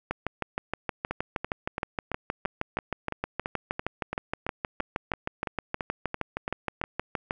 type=two click trains; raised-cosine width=0.5 ms; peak=-15 / -13 dBFS; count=18 / 47; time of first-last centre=1.11-6.815 / 0.11-7.309 s; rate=2.98 / 6.39 Hz; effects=none